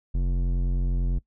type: tone with low-pass filter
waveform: square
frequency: 44.56 Hz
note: F1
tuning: 36 cents sharp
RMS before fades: -24 dBFS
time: 0.14-1.19 s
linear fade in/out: 10 ms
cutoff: 220 Hz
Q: 0.7
effects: noise-tail reverb RT60 0.1 s tail -21 dB re dry